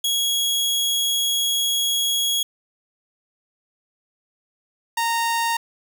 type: tone pair in turn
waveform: sawtooth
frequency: 3322 / 925 Hz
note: G#7 / A#5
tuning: 0 / -14 cents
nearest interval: octave + minor seventh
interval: 2214 cents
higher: first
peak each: -16 dBFS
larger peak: neither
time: 0.04-2.43 / 4.97-5.57 s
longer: first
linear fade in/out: 5 ms
effects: none